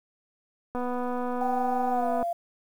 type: click train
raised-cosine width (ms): 1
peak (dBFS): -19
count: 366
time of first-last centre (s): 0.75-2.228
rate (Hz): 247
type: tone with pitch glide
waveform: sine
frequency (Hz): 767 to 687.3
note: G5 to F5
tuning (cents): -38 to -28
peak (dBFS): -26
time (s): 1.41-2.33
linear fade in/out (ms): 5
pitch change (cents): -190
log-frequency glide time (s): 1.9-2.09
effects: 9-bit